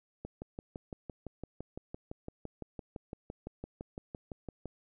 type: click train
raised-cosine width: 2 ms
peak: -27 dBFS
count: 27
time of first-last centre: 0.25-4.657 s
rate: 5.9 Hz
effects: none